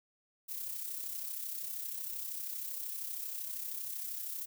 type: noise with amplitude modulation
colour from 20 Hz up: violet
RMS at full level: -38 dBFS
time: 0.48-4.46 s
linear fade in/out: 20 ms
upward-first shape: sine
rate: 32.8 Hz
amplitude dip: 50%
effects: none